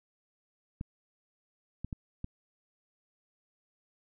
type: clicks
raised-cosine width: 5 ms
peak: -24 dBFS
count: 4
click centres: 0.811 / 1.846 / 1.928 / 2.244 s
effects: none